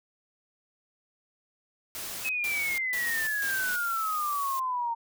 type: noise bursts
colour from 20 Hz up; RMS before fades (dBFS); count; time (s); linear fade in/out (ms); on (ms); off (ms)
white; -37; 4; 1.95-3.76; 0; 340; 150
type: exponential sweep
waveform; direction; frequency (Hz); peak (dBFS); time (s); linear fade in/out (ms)
sine; down; 2590 to 917; -27; 2.24-4.95; 20
type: noise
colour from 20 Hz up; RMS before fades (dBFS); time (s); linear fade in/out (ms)
blue; -39; 3.06-4.6; 10
effects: none